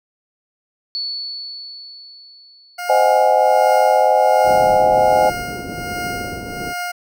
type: tone with exponential decay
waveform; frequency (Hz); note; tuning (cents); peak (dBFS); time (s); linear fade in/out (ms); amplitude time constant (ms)
sine; 4435; C#8; 0; -20; 0.95-3.62; 0; 580
type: tone with tremolo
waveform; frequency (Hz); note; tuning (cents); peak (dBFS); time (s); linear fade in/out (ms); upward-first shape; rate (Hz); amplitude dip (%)
20% pulse; 710; F5; +28; -17; 2.78-6.92; 10; triangle; 1.3; 70
type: chord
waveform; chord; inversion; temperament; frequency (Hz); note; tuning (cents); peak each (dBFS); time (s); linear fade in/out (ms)
sine; Ab dominant seventh; first; just; 519.1 / 623 / 747.5 / 830.6; C5 / Eb5 / Gb5 / Ab5; -14 / +2 / +17 / 0; -17 / -16 / -16 / -16; 2.89-5.3; 10
type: low-pass noise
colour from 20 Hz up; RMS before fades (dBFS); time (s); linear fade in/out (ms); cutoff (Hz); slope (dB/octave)
white; -30; 4.43-6.74; 50; 470; 24
effects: none